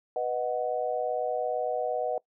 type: chord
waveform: sine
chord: B major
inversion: none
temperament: equal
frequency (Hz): 493.9 / 622.3 / 740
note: B4 / D#5 / F#5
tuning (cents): 0 / 0 / 0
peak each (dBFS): -31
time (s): 0.16-2.18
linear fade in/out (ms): 2
effects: noise-tail reverb RT60 0.1 s tail -22 dB re dry